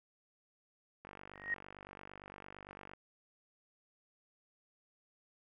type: click train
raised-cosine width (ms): 0.5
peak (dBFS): -34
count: 93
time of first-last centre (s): 1.05-2.935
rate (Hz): 48.8
type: tone with exponential growth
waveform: sine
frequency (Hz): 1875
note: A#6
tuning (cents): +10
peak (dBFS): -29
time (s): 1.34-1.54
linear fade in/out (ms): 5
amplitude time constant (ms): 42
effects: none